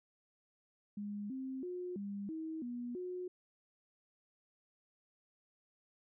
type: tone with pitch steps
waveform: sine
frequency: 205.3 / 263.1 / 359.6 / 200.9 / 319.2 / 242.4 / 362.6 Hz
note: G#3 / C4 / F#4 / G3 / D#4 / B3 / F#4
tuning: -20 / +10 / -49 / +43 / +44 / -32 / -35 cents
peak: -39 dBFS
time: 0.97-3.28 s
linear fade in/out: 5 ms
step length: 330 ms
effects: none